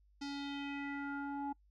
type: tone with low-pass filter sweep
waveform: square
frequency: 282.1 Hz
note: C#4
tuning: 30 cents sharp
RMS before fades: -41 dBFS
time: 0.21-1.53 s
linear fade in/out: 10 ms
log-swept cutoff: 5200 to 840 Hz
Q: 3.5
effects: noise-tail reverb RT60 0.1 s tail -24 dB re dry + added 50 Hz sine -65 dBFS peak until 1.7 s